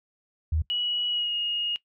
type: tone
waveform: sine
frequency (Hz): 78.8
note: D#2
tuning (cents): +23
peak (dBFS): -22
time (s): 0.52-0.62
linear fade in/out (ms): 5
type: tone with pitch glide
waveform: sine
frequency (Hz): 2924 to 2864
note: F#7 to F7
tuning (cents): -21 to +43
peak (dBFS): -25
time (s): 0.7-1.76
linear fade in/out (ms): 0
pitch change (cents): -36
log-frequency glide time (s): 1.09-1.35
effects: noise-tail reverb RT60 0.1 s tail -18 dB re dry